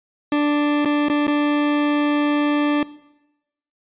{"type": "tone with dropouts", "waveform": "40% pulse", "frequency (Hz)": 293.7, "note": "D4", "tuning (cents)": 0, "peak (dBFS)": -15, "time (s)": [0.32, 2.83], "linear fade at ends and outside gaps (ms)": 2, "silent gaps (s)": [[0.849, 0.856], [1.085, 1.098], [1.269, 1.278]], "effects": ["noise-tail reverb RT60 0.9 s tail -19 dB re dry", "resampled to 8000 Hz"]}